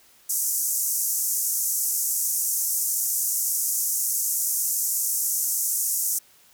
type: band-pass noise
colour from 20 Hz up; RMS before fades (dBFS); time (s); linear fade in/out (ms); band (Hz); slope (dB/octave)
white; -25; 0.29-6.19; 10; 5900 to 15000; 48
effects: white hiss -56 dBFS RMS until 6.53 s